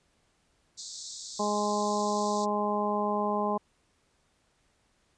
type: band-pass noise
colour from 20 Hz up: white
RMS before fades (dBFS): -42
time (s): 0.77-2.46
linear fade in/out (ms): 20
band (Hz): 3700 to 7900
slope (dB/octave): 96
type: harmonic tone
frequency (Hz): 207.7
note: G#3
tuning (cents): 0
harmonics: 1 / 2 / 3 / 4 / 5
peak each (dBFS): -32 / -33 / -33 / -32 / -32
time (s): 1.39-3.58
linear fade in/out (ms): 10
effects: pink hiss -70 dBFS RMS until 5.17 s + resampled to 22050 Hz